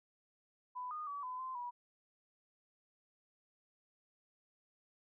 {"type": "tone with pitch steps", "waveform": "sine", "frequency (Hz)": [998, 1227, 1143, 1010, 1035, 971], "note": ["B5", "D#6", "D6", "B5", "C6", "B5"], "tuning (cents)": [18, -25, -47, 39, -19, -30], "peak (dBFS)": -40, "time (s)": [0.75, 1.71], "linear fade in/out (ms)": 20, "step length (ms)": 160, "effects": []}